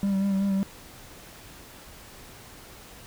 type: tone with vibrato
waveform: triangle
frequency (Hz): 196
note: G3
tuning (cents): 0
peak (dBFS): -20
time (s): 0.03-0.63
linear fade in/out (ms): 0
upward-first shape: sine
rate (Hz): 5.3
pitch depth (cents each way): 30
effects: pink hiss -47 dBFS RMS until 3.06 s